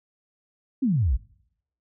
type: exponential sweep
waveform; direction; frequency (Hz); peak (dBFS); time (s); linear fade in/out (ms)
sine; down; 289.9 to 50.5; -19; 0.82-1.17; 10
effects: noise-tail reverb RT60 0.7 s tail -21 dB re dry